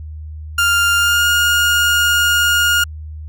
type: tone with pitch glide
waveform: 30% pulse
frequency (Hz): 1400 to 1423.6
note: F6 to F6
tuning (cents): +4 to +33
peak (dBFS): -9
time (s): 0.58-2.84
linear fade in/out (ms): 5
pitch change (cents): +29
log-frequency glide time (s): 0.97-1.27
effects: added 77 Hz sine -27 dBFS peak until 3.28 s